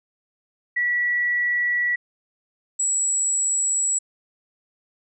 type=tone pair in turn; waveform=sine; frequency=1943 / 7772 Hz; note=B6 / B8; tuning=-29 / -29 cents; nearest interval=2 octaves; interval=2400 cents; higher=second; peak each=-19 dBFS; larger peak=neither; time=0.76-1.96 / 2.79-3.99 s; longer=neither; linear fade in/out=10 ms; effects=none